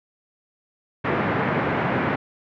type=band-pass noise; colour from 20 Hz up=pink; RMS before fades=-23 dBFS; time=1.04-2.16 s; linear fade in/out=10 ms; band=120 to 2100 Hz; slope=24 dB/octave; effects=none